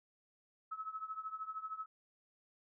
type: tone with tremolo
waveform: sine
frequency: 1293 Hz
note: E6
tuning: 34 cents flat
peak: -37 dBFS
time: 0.71-1.86 s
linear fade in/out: 10 ms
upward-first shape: triangle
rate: 13 Hz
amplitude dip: 90%
effects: none